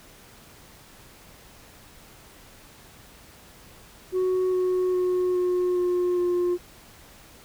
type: tone with pitch steps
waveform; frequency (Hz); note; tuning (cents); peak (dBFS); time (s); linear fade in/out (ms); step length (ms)
sine; 370 / 366.8 / 363.6 / 360.5 / 357.4 / 354.3; F#4 / F#4 / F#4 / F#4 / F4 / F4; 0 / -15 / -30 / -45 / +40 / +25; -18; 4.12-6.58; 50; 410
effects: tanh soft clip ceiling -20 dBFS + pink hiss -50 dBFS RMS until 7.44 s